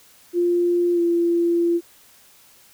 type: tone with pitch glide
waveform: sine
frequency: 349.2 to 341.8 Hz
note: F4 to F4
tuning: 0 to -37 cents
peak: -16 dBFS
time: 0.33-1.81 s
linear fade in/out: 50 ms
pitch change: -37 cents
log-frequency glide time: 0.94-1 s
effects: white hiss -52 dBFS RMS until 2.73 s